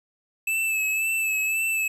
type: tone with vibrato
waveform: square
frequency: 2619 Hz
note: E7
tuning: 12 cents flat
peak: -23 dBFS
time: 0.47-1.88 s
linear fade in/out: 5 ms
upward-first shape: sine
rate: 1.9 Hz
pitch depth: 33 cents each way
effects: 9-bit